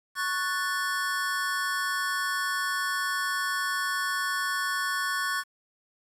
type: chord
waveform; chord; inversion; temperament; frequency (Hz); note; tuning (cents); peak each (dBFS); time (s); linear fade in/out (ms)
square; F# minor; second; equal; 1108.7 / 1480 / 1760; C#6 / F#6 / A6; 0 / 0 / 0; -32; 0.15-5.44; 50
effects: resampled to 32000 Hz + 9-bit